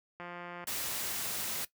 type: click train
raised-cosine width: 0.5 ms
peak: -29 dBFS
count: 78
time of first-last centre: 0.2-0.64 s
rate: 175 Hz
type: noise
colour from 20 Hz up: white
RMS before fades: -36 dBFS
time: 0.67-1.65 s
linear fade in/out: 5 ms
effects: noise-tail reverb RT60 0.1 s tail -17 dB re dry + high-pass 60 Hz 12 dB/octave